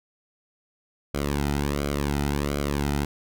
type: tone with flanger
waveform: sawtooth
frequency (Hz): 71.6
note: D2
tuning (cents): -43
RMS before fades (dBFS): -26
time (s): 1.14-3.05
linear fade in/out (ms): 5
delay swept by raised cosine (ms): 1.1 to 1.81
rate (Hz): 1.4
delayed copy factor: -0.8
effects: none